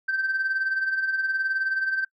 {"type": "tone with tremolo", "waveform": "sine", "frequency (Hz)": 1555, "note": "G6", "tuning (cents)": -14, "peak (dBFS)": -19, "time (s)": [0.08, 2.05], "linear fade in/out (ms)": 10, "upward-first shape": "sine", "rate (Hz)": 19, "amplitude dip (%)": 60, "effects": ["noise-tail reverb RT60 0.1 s tail -23 dB re dry", "tanh soft clip ceiling -19 dBFS"]}